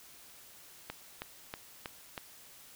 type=click train; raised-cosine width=0.3 ms; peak=-22 dBFS; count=5; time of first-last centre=0.9-2.178 s; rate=3.13 Hz; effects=white hiss -55 dBFS RMS until 2.75 s